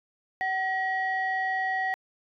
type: tone pair together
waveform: sine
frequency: 757 / 1907.5 Hz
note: F#5 / A#6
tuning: +39 / +39 cents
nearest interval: octave + major third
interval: 1600 cents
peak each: -27 / -27 dBFS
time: 0.41-1.94 s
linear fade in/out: 0 ms
effects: tanh soft clip ceiling -20 dBFS